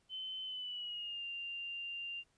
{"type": "tone with pitch glide", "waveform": "sine", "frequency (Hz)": [3058, 2788], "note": ["G7", "F7"], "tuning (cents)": [-44, -4], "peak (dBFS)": -40, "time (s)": [0.09, 2.24], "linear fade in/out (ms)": 50, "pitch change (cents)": -160, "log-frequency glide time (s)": [0.44, 1.25], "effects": ["pink hiss -75 dBFS RMS until 2.37 s", "resampled to 22050 Hz"]}